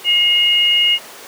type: tone pair together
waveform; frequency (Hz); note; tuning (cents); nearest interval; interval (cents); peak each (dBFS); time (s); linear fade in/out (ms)
sine; 2144 / 2862; C7 / F7; +42 / +42; perfect fourth; 500; -20 / -11; 0.04-0.99; 50
effects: pink hiss -35 dBFS RMS until 1.27 s + high-pass 400 Hz 12 dB/octave